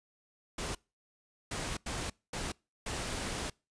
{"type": "noise bursts at uneven times", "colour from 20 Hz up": "pink", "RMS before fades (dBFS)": -37, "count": 5, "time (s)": [[0.58, 0.75], [1.51, 1.77], [1.86, 2.1], [2.33, 2.52], [2.86, 3.5]], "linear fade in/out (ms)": 5, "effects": ["noise-tail reverb RT60 0.3 s tail -26 dB re dry", "resampled to 22050 Hz"]}